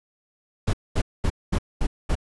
brown noise bursts, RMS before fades -21 dBFS, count 6, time 0.67-2.154 s, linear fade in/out 10 ms, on 64 ms, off 220 ms, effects resampled to 24000 Hz

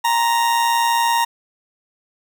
40% pulse tone with amplitude modulation, 932.3 Hz, A#5, in tune, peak -12 dBFS, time 0.04-1.25 s, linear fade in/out 10 ms, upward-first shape sine, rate 120 Hz, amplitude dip 50%, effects none

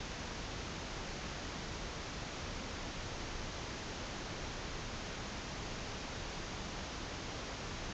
pink low-pass noise, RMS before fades -43 dBFS, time 0-7.93 s, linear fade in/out 5 ms, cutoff 6900 Hz, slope 96 dB/octave, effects none

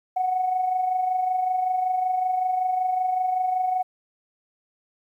sine tone with amplitude modulation, 740 Hz, F#5, in tune, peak -18 dBFS, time 0.16-3.83 s, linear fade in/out 10 ms, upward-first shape sine, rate 25.3 Hz, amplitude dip 50%, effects tanh soft clip ceiling -14 dBFS + 10-bit

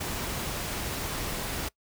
pink noise, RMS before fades -33 dBFS, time 0-1.69 s, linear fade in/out 10 ms, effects noise-tail reverb RT60 0.1 s tail -23 dB re dry

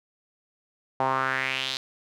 sawtooth tone with band-pass filter sweep, 132.1 Hz, C3, 17 cents sharp, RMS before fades -27 dBFS, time 1-1.77 s, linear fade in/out 0 ms, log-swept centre 820 to 4200 Hz, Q 3.5, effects none

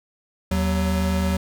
square tone pair together, 78.79 / 187.4 Hz, D#2 / F#3, +22 / +22 cents, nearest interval octave + minor third, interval 1500 cents, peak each -23 dBFS, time 0.51-1.37 s, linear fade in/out 5 ms, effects none

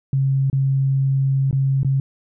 sine tone with dropouts, 135.5 Hz, C#3, 39 cents flat, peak -15 dBFS, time 0.13-2 s, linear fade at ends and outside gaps 2 ms, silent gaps 0.5-0.529 / 1.511-1.528 / 1.832-1.847 s, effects none

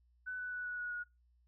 sine tone with pitch steps, 1500 / 1489.6 / 1479.3 / 1469.1 / 1459 / 1448.9 Hz, F#6 / F#6 / F#6 / F#6 / F#6 / F#6, +23 / +11 / -1 / -13 / -25 / -37 cents, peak -38 dBFS, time 0.26-1.04 s, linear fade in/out 20 ms, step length 130 ms, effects noise-tail reverb RT60 0.2 s tail -22 dB re dry + added 60 Hz sine -67 dBFS peak until 1.47 s

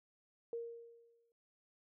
sine tone with exponential decay, 466.2 Hz, A#4, in tune, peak -37 dBFS, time 0.53-1.32 s, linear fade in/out 1 ms, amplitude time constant 170 ms, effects none

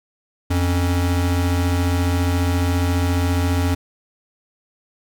square tone pair together, 87.31 / 276.5 Hz, F2 / C#4, 0 / -4 cents, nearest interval octave + minor sixth, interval 1996 cents, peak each -18 / -25 dBFS, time 0.5-3.75 s, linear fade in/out 10 ms, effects none

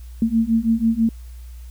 sine beating tone pair, 223.3 / 229.4 Hz, A3 / A#3, +26 / -28 cents, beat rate 6.1 Hz, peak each -19 / -18 dBFS, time 0.22-1.09 s, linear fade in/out 2 ms, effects added 60 Hz sine -34 dBFS peak until 1.7 s + white hiss -54 dBFS RMS until 1.7 s

